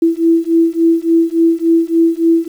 sine beating tone pair, 329.6 / 333.1 Hz, E4 / E4, 0 / +18 cents, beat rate 3.5 Hz, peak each -12 dBFS, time 0.02-2.48 s, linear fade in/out 5 ms, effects 7-bit

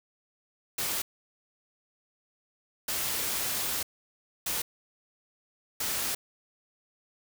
white noise bursts at uneven times, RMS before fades -31 dBFS, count 4, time 0.78-1.02 / 2.88-3.83 / 4.46-4.62 / 5.8-6.15 s, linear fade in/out 5 ms, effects none

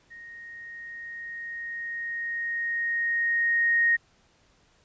sine tone with level ramp, 1864.7 Hz, A#6, in tune, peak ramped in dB -42 to -18 dBFS, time 0.1-3.97 s, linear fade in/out 20 ms, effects pink hiss -63 dBFS RMS until 4.84 s + resampled to 16000 Hz

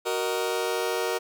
sawtooth chord, D# minor, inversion first, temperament just, 373.4 / 466.7 / 622.3 Hz, F#4 / A#4 / D#5, +16 / +2 / 0 cents, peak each -26 / -24 / -29 dBFS, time 0.05-1.19 s, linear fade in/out 20 ms, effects none

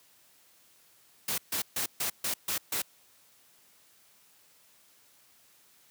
white noise bursts, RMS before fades -31 dBFS, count 7, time 1.28-2.82 s, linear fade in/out 5 ms, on 100 ms, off 140 ms, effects white hiss -62 dBFS RMS until 5.9 s + high-pass 80 Hz 12 dB/octave

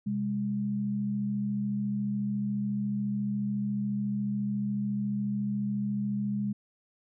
sine tone pair together, 130.81 / 204.9 Hz, C3 / G#3, 0 / -23 cents, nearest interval minor sixth, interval 777 cents, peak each -36 / -28 dBFS, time 0.06-6.53 s, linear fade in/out 10 ms, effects none

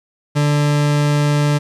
40% pulse tone, 146.83 Hz, D3, in tune, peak -12 dBFS, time 0.35-1.59 s, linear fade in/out 20 ms, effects low-pass 9000 Hz 12 dB/octave + 9-bit

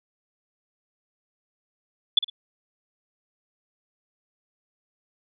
sine tone with echo, 3456 Hz, A7, 32 cents flat, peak -12 dBFS, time 2.17-2.19 s, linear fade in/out 5 ms, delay 55 ms, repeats 2, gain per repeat -12 dB, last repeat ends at 2.3 s, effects none

